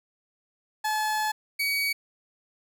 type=tone pair in turn; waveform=30% pulse; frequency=859 / 2260 Hz; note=A5 / C#7; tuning=-42 / +33 cents; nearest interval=octave + perfect fourth; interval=1675 cents; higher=second; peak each=-22 dBFS; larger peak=neither; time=0.84-1.32 / 1.59-1.93 s; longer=first; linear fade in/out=10 ms; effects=none